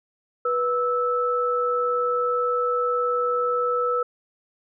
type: tone pair together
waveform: sine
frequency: 489.8 / 1310.9 Hz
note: B4 / E6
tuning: -14 / -10 cents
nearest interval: octave + perfect fourth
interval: 1704 cents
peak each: -23 dBFS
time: 0.45-4.03 s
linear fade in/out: 5 ms
effects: none